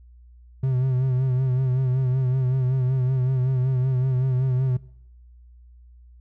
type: tone with vibrato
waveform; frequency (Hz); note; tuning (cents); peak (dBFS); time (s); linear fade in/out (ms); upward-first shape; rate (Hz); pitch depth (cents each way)
triangle; 129.2; C3; -21; -17; 0.63-4.77; 5; sine; 5.3; 53
effects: noise-tail reverb RT60 0.8 s tail -22 dB re dry + added 60 Hz sine -46 dBFS peak until 6.2 s